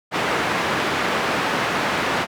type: band-pass noise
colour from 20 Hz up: white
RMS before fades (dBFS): -22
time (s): 0.11-2.27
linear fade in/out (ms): 50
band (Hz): 130 to 1800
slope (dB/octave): 12
effects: none